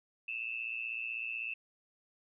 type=tone with amplitude modulation; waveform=sine; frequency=2637 Hz; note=E7; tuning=in tune; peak=-32 dBFS; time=0.28-1.54 s; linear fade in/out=5 ms; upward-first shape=sine; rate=116 Hz; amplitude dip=85%; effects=none